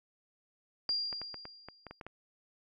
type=tone with exponential decay; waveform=sine; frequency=4782 Hz; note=D8; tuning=30 cents sharp; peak=-28 dBFS; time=0.89-2 s; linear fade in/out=2 ms; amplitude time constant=240 ms
type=clicks; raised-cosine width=0.5 ms; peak=-29 dBFS; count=10; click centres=0.892 / 1.128 / 1.216 / 1.343 / 1.454 / 1.686 / 1.867 / 1.91 / 2.012 / 2.066 s
effects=none